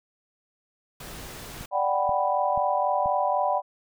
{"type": "noise", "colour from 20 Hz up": "pink", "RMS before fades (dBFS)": -40, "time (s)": [1, 1.66], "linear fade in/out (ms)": 5}
{"type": "click train", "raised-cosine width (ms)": 5, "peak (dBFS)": -27, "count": 4, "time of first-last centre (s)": [1.61, 3.059], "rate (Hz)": 2.07}
{"type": "chord", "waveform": "sine", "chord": "G major seventh", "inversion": "second", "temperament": "equal", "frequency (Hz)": [587.3, 740, 784, 987.8], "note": ["D5", "F#5", "G5", "B5"], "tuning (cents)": [0, 0, 0, 0], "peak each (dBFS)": -27, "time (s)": [1.71, 3.62], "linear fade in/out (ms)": 50}
{"effects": []}